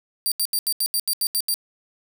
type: tone bursts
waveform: 10% pulse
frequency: 4699 Hz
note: D8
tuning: in tune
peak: -13 dBFS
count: 10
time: 0.26-1.541 s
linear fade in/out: 0 ms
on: 57 ms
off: 79 ms
effects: none